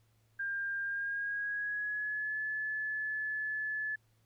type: tone with pitch glide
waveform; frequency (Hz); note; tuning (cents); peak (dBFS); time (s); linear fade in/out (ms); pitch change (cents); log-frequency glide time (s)
sine; 1600 to 1724.8; G6 to A6; +35 to -35; -33; 0.39-3.96; 10; +130; 0.83-2.39
effects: added 111 Hz sine -68 dBFS peak until 4.25 s + pink hiss -75 dBFS RMS until 4.25 s